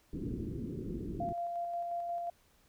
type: low-pass noise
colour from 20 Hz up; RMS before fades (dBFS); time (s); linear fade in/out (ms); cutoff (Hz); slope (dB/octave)
white; -39; 0.13-1.33; 5; 380; 48
type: tone with tremolo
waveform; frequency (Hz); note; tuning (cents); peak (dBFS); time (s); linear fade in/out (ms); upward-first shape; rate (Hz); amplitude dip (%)
sine; 691; F5; -19; -33; 1.2-2.3; 5; square; 5.6; 25
effects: pink hiss -68 dBFS RMS until 2.68 s